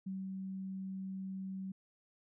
sine tone with ADSR envelope, 190.8 Hz, G3, 47 cents flat, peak -37 dBFS, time 0.06-1.72 s, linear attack 10 ms, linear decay 200 ms, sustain -2 dB, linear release 6 ms, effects none

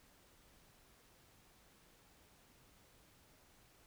silence, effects pink hiss -67 dBFS RMS until 3.86 s

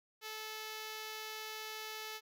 5% pulse tone, 434.8 Hz, A4, 21 cents flat, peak -31 dBFS, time 0.21-2.21 s, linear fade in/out 50 ms, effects none

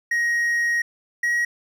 triangle tone pair in turn, 1883 / 1901.6 Hz, A#6 / A#6, +17 / +34 cents, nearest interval unison, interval 17 cents, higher second, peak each -17 / -17 dBFS, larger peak neither, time 0.11-0.82 / 1.23-1.45 s, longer first, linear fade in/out 5 ms, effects none

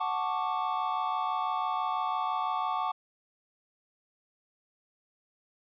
triangle chord, D major seventh, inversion first, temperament equal, 740 / 880 / 1108.7 / 1174.7 Hz, F#5 / A5 / C#6 / D6, 0 / 0 / 0 / 0 cents, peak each -32 dBFS, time 0-2.92 s, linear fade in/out 10 ms, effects resampled to 11025 Hz

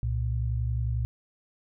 sine tone pair together, 65.4 / 116.53 Hz, C2 / A#2, 0 / 0 cents, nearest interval minor seventh, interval 1000 cents, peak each -28 dBFS, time 0.03-1.05 s, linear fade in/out 0 ms, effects none

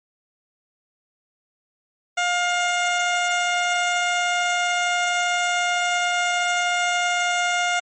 15% pulse tone, 709 Hz, F5, 26 cents sharp, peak -13 dBFS, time 2.17-7.8 s, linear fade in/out 10 ms, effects MP3 32 kbps

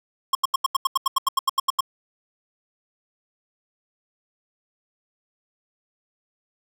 square tone bursts, 1077 Hz, C6, 50 cents sharp, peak -17 dBFS, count 15, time 0.33-1.807 s, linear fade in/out 5 ms, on 21 ms, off 83 ms, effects none

